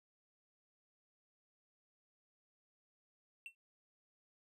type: tone with exponential decay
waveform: triangle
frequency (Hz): 2705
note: E7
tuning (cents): +44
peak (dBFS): -40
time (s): 3.46-3.55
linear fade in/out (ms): 1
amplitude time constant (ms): 18
effects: resampled to 32000 Hz